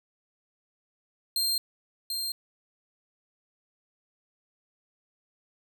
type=tone with echo; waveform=sawtooth; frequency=4186 Hz; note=C8; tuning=in tune; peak=-22 dBFS; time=1.36-1.58 s; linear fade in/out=2 ms; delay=740 ms; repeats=1; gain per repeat=-5 dB; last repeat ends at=2.32 s; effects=none